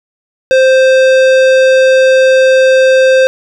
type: tone with tanh clipping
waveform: sine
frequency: 523.3 Hz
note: C5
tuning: in tune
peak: -6 dBFS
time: 0.51-3.27 s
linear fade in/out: 0 ms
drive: 17 dB
effects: none